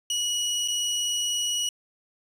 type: tone with dropouts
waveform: 25% pulse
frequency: 2919 Hz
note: F#7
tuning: 24 cents flat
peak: -21 dBFS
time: 0.1-1.69 s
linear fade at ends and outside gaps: 2 ms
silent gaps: 0.678-0.683 s
effects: resampled to 32000 Hz + 10-bit